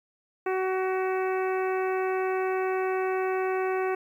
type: harmonic tone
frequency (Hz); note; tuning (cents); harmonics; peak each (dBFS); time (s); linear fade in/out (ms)
375.8; F#4; +27; 1 / 2 / 3 / 4 / 5 / 6 / 7; -26 / -32 / -36 / -38 / -40 / -42 / -43; 0.46-3.95; 5
effects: 10-bit